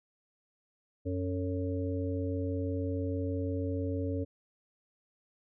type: harmonic tone with a mistuned harmonic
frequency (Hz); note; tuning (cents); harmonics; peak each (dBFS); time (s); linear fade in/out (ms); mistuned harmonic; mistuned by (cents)
92.5; F#2; 0; 1 / 3 / 5 / 6; -33 / -35 / -38 / -41; 1.05-4.25; 20; 5; -52
effects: none